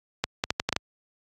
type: clicks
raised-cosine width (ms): 0.2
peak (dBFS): -6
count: 7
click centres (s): 0.24 / 0.439 / 0.505 / 0.599 / 0.69 / 0.727 / 0.764
effects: high-pass 60 Hz 12 dB/octave + AAC 48 kbps